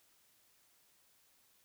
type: silence
effects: white hiss -70 dBFS RMS until 1.64 s